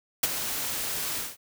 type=noise with ADSR envelope; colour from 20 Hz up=white; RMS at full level=-20 dBFS; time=0.23-1.37 s; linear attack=6 ms; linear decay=27 ms; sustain=-11 dB; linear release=190 ms; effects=none